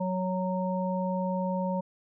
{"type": "harmonic tone", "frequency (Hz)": 185, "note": "F#3", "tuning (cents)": 0, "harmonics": [1, 3, 5], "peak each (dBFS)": [-29, -32, -34], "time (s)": [0, 1.81], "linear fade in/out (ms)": 10, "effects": []}